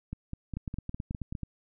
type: two click trains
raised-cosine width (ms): 5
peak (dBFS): -22 / -23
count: 9 / 7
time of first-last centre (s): 0.57-1.433 / 0.13-1.352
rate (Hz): 9.27 / 4.91
effects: none